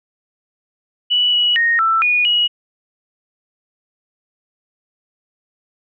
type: tone with pitch steps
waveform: sine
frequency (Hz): 2952 / 2927 / 1860 / 1330 / 2455 / 2906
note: F#7 / F#7 / A#6 / E6 / D#7 / F#7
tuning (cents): -5 / -19 / -4 / +15 / -24 / -32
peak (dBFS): -12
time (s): 1.1-2.48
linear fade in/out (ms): 20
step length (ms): 230
effects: none